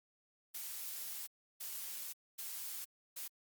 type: noise bursts at uneven times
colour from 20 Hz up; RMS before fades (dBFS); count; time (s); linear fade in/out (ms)
blue; -44; 4; 0.54-1.27 / 1.6-2.13 / 2.38-2.85 / 3.16-3.28; 10
effects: Opus 48 kbps